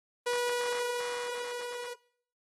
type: tone with level ramp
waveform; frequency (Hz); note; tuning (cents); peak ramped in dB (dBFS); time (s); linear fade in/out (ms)
sawtooth; 486.3; B4; -27; -24 to -35; 0.26-1.94; 10
effects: noise-tail reverb RT60 0.6 s tail -20 dB re dry + AAC 32 kbps